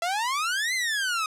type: exponential two-way sweep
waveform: sawtooth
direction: up then down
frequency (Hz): 663 to 2103 to 1244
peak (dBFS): -21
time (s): 0.02-1.26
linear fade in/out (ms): 2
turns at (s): 0.74
effects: low-pass 10000 Hz 12 dB/octave